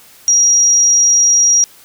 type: tone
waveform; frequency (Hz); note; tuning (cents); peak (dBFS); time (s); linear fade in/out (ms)
sine; 5710; F8; +37; -7; 0.28-1.64; 0
effects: white hiss -43 dBFS RMS until 1.84 s

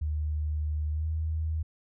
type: tone with pitch glide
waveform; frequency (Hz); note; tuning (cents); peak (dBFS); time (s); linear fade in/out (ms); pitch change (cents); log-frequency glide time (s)
sine; 76 to 79.14; D#2 to D#2; -40 to +30; -27; 0.01-1.63; 10; +70; 0.92-1.06
effects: none

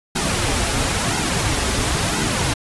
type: noise with flanger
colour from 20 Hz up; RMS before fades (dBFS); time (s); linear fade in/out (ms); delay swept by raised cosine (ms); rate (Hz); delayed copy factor
pink; -20; 0.15-2.54; 10; 1.7 to 6.6; 0.98; -0.65
effects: resampled to 24000 Hz

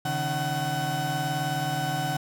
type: tone cluster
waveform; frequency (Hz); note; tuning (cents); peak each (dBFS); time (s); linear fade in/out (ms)
35% pulse; 136.8 / 155.8 / 751; C#3 / D#3 / F#5; -23 / +3 / +26; -30 / -30 / -27; 0.05-2.17; 5
effects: none

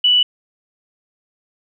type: tone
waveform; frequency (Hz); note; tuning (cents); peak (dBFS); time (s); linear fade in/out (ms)
sine; 2960; F#7; 0; -10; 0.04-0.23; 5
effects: none

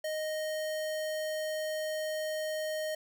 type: tone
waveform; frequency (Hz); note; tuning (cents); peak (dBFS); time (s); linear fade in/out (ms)
square; 621; D#5; -3; -33; 0.04-2.95; 5
effects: none

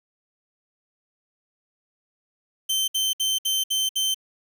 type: tone bursts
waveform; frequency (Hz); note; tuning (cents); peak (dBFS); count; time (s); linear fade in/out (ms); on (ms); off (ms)
sawtooth; 3100; G7; -20; -18; 6; 2.69-4.145; 10; 190; 63
effects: 9-bit

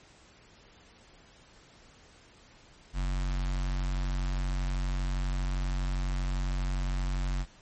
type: tone with notch filter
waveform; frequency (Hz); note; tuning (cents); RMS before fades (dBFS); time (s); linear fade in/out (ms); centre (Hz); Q
square; 46.25; F#1; 0; -30; 2.93-7.46; 50; 440; 0.88
effects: pink hiss -57 dBFS RMS until 7.61 s + MP3 32 kbps

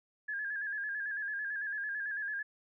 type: tone with vibrato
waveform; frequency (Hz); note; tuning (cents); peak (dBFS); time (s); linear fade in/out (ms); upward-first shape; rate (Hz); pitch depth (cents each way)
sine; 1661.2; G#6; 0; -34; 0.28-2.43; 10; square; 9; 52
effects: none

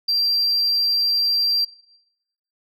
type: tone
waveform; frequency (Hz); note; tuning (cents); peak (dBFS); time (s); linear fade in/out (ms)
sine; 4722; D8; +9; -15; 0.08-1.65; 10
effects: noise-tail reverb RT60 0.9 s tail -21 dB re dry + tanh soft clip ceiling -15 dBFS

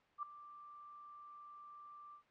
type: tone with ADSR envelope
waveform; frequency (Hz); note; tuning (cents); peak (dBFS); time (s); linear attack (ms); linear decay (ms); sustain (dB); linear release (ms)
sine; 1178; D6; +5; -36; 0.18-2.23; 48; 3; -16; 93
effects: white hiss -70 dBFS RMS until 2.3 s + low-pass 2000 Hz 12 dB/octave

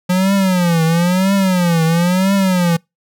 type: tone with vibrato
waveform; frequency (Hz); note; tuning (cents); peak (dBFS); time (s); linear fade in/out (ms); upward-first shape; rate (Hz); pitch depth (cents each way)
square; 178.7; F3; +40; -12; 0.09-2.77; 10; triangle; 1; 190
effects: noise-tail reverb RT60 0.2 s tail -26 dB re dry

